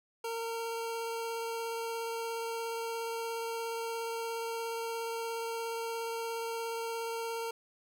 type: tone with vibrato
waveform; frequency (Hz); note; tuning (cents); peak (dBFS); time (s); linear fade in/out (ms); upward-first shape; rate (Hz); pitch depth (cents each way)
25% pulse; 458.5; A#4; -29; -31; 0.24-7.51; 5; sine; 17; 9
effects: none